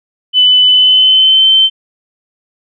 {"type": "tone with pitch glide", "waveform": "sine", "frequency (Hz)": [3002, 3094], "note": ["F#7", "G7"], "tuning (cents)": [24, -23], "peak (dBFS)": -4, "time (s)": [0.33, 1.7], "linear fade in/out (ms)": 50, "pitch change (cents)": 53, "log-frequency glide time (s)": [0.67, 1.49], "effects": []}